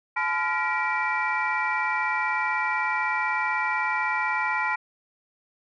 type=tone cluster; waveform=sine; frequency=859 / 1015 / 1398 / 1921 / 2335 Hz; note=A5 / B5 / F6 / B6 / D7; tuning=-42 / +47 / +1 / -48 / -11 cents; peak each=-29 dBFS; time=0.16-4.76 s; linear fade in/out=10 ms; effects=tanh soft clip ceiling -14 dBFS